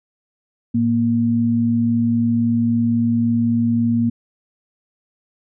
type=tone pair together; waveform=sine; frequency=110.79 / 234.5 Hz; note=A2 / A#3; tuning=+12 / +11 cents; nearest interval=octave + minor second; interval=1299 cents; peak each=-22 / -15 dBFS; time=0.74-4.1 s; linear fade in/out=10 ms; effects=none